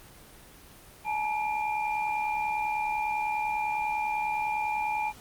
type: tone cluster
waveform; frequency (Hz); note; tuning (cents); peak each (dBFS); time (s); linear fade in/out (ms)
sine; 852 / 922 / 2388; G#5 / A#5 / D7; +44 / -19 / +28; -28 / -36 / -34; 1.04-5.13; 50
effects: pink hiss -51 dBFS RMS until 5.2 s + Opus 24 kbps